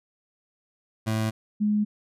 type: tone pair in turn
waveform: 25% pulse / sine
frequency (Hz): 110 / 209.6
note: A2 / G#3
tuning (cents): 0 / +16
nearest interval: major seventh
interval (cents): 1116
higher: second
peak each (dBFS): -20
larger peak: neither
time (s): 1.06-1.31 / 1.6-1.85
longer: neither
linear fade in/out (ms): 20
effects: resampled to 32000 Hz